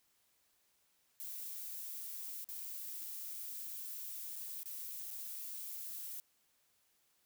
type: noise with dropouts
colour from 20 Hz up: violet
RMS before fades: -45 dBFS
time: 1.2-6.2 s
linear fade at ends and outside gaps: 0 ms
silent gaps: 2.443-2.488 / 4.357-4.362 / 4.632-4.657 / 5.106-5.111 s
effects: white hiss -75 dBFS RMS until 7.25 s